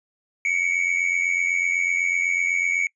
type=tone pair together; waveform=triangle; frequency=2200 / 2288 Hz; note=C#7 / D7; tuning=-14 / -46 cents; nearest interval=minor second; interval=68 cents; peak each=-21 dBFS; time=0.45-2.87 s; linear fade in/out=2 ms; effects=noise-tail reverb RT60 0.1 s tail -25 dB re dry + resampled to 22050 Hz